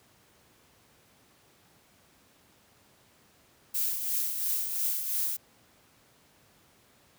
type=noise with tremolo; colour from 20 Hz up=violet; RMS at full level=-28 dBFS; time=3.74-5.37 s; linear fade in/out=10 ms; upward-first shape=triangle; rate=2.9 Hz; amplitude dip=55%; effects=pink hiss -62 dBFS RMS until 7.18 s + high-pass 80 Hz 12 dB/octave